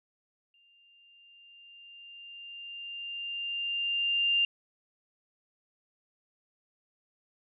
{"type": "tone with exponential growth", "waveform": "sine", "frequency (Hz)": 2794, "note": "F7", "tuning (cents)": 0, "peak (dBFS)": -22, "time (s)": [0.54, 4.45], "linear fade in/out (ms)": 2, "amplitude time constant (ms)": 850, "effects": []}